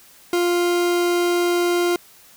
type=tone; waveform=40% pulse; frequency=350.1 Hz; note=F4; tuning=4 cents sharp; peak=-16 dBFS; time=0.33-1.96 s; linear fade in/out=2 ms; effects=white hiss -49 dBFS RMS until 2.36 s